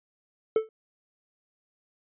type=tone with exponential decay; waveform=triangle; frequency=440 Hz; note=A4; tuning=in tune; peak=-14 dBFS; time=0.56-0.69 s; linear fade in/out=2 ms; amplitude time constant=28 ms; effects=resampled to 8000 Hz